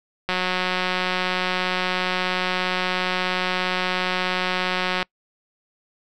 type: click train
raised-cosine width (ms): 0.3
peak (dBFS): -7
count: 868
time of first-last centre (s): 0.29-5.028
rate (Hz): 183
effects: noise-tail reverb RT60 0.1 s tail -26 dB re dry